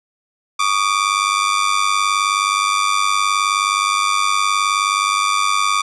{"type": "ring-modulated tone", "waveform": "sawtooth", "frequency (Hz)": 1174.7, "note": "D6", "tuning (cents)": 0, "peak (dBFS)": -8, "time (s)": [0.59, 5.82], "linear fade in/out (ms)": 10, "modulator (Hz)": 49.6, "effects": ["resampled to 22050 Hz", "8-bit"]}